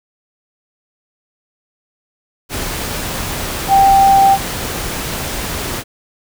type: tone in noise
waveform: sine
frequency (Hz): 784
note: G5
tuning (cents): 0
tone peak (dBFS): -6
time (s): 3.68-4.38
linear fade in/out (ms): 50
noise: pink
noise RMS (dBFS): -22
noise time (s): 2.49-5.84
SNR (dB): +13
effects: none